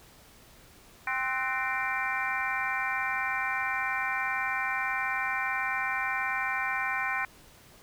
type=harmonic tone with a mistuned harmonic; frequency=261.6 Hz; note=C4; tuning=in tune; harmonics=3 / 4 / 5 / 6 / 7 / 8 / 9; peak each=-36 / -35 / -40 / -34 / -34 / -39 / -34 dBFS; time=1.07-7.25 s; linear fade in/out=2 ms; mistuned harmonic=6; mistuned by=-77 cents; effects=pink hiss -55 dBFS RMS until 7.82 s